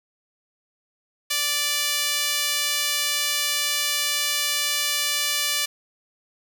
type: tone with high-pass filter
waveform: sawtooth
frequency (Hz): 586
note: D5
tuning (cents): -4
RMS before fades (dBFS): -24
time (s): 1.3-5.66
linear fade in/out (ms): 10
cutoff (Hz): 2900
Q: 0.9
effects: none